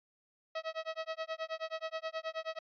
sawtooth tone with tremolo, 643 Hz, E5, 43 cents flat, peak -30 dBFS, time 0.55-2.59 s, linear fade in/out 5 ms, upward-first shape sine, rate 9.4 Hz, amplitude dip 100%, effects resampled to 11025 Hz

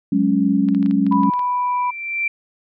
sine chord, F# suspended second, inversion none, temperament just, 185 / 208.1 / 277.5 Hz, F#3 / G#3 / C#4, 0 / +4 / +2 cents, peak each -20 / -18 / -17 dBFS, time 0.12-1.3 s, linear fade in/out 5 ms
clicks, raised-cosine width 0.3 ms, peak -22 dBFS, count 10, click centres 0.687 / 0.748 / 0.828 / 0.861 / 0.911 / 1.066 / 1.124 / 1.234 / 1.337 / 1.393 s
sine tone, 987.8 Hz, B5, in tune, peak -17 dBFS, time 1.11-1.91 s, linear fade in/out 10 ms
sine tone with exponential growth, 2349 Hz, D7, in tune, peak -16 dBFS, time 1.22-2.28 s, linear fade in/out 5 ms, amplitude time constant 230 ms
effects none

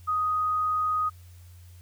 sine tone, 1248 Hz, D#6, 5 cents sharp, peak -23 dBFS, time 0.07-1.1 s, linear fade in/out 20 ms, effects added 88 Hz sine -46 dBFS peak until 1.81 s + white hiss -60 dBFS RMS until 1.81 s

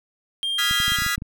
triangle tone, 3200 Hz, G7, 35 cents sharp, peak -21 dBFS, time 0.43-0.96 s, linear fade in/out 0 ms
sawtooth chord, F half-diminished seventh, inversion third, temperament equal, 1244.5 / 1396.9 / 1661.2 / 1975.5 Hz, Eb6 / F6 / Ab6 / Cb7, 0 / 0 / 0 / 0 cents, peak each -27 / -24 / -23 / -22 dBFS, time 0.58-1.16 s, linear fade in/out 10 ms
clicks, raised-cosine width 5 ms, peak -20 dBFS, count 9, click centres 0.711 / 0.802 / 0.881 / 0.92 / 0.987 / 1.021 / 1.064 / 1.18 / 1.221 s
effects none

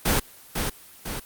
pink noise with echo, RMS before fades -21 dBFS, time 0.05-0.2 s, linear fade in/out 10 ms, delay 500 ms, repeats 2, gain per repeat -5 dB, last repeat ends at 1.2 s, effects white hiss -48 dBFS RMS until 1.25 s + Opus 24 kbps

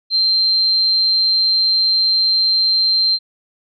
sine tone, 4145 Hz, C8, 17 cents flat, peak -12 dBFS, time 0.1-3.19 s, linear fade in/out 50 ms, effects none

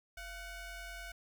25% pulse ring-modulated tone, 730 Hz, F#5, 24 cents flat, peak -37 dBFS, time 0.17-1.12 s, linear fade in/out 5 ms, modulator 775 Hz, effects 12-bit

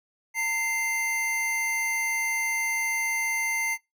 square tone pair together, 908.8 / 2089 Hz, A#5 / C7, -44 / -3 cents, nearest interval octave + major second, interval 1441 cents, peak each -35 / -26 dBFS, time 0.34-3.78 s, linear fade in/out 50 ms, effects noise-tail reverb RT60 0.2 s tail -22 dB re dry

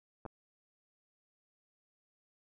clicks, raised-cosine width 1 ms, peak -30 dBFS, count 2, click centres 0.253 / 0.262 s, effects none

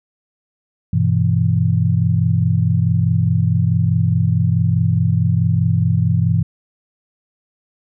sine chord, E minor, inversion first, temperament just, 98.89 / 123.61 / 164.81 Hz, G2 / B2 / E3, +16 / +2 / 0 cents, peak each -17 dBFS, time 0.93-6.43 s, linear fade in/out 5 ms, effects none

